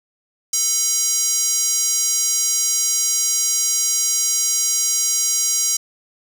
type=tone with high-pass filter; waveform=square; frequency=440 Hz; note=A4; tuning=in tune; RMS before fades=-19 dBFS; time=0.53-5.77 s; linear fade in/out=5 ms; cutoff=6300 Hz; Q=4.2; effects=8-bit